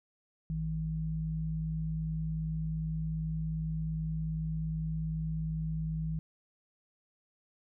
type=tone pair together; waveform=sine; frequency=56.02 / 158.6 Hz; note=A1 / D#3; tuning=+32 / +33 cents; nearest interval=octave + tritone; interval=1801 cents; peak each=-38 / -32 dBFS; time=0.5-6.19 s; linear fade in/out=0 ms; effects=none